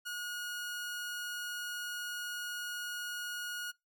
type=tone; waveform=sawtooth; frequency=1444 Hz; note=F#6; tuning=43 cents flat; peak=-34 dBFS; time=0.05-3.72 s; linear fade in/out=20 ms; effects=noise-tail reverb RT60 0.2 s tail -23 dB re dry